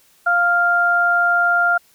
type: tone pair together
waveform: sine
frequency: 698.5 / 1397 Hz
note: F5 / F6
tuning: 0 / 0 cents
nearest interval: octave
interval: 1200 cents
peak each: -19 / -14 dBFS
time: 0.26-1.78 s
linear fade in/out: 10 ms
effects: white hiss -55 dBFS RMS until 1.94 s